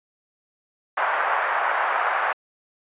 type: band-pass noise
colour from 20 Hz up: white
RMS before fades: -23 dBFS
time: 0.97-2.33 s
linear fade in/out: 5 ms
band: 640 to 1600 Hz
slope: 24 dB/octave
effects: resampled to 8000 Hz